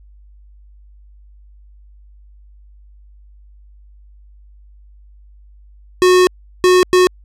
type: tone bursts at uneven times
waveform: square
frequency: 365.3 Hz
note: F#4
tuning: 22 cents flat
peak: -8 dBFS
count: 3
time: 6.02-6.27 / 6.64-6.83 / 6.93-7.07 s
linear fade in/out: 0 ms
effects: added 50 Hz sine -41 dBFS peak until 7.24 s + low-pass 9000 Hz 12 dB/octave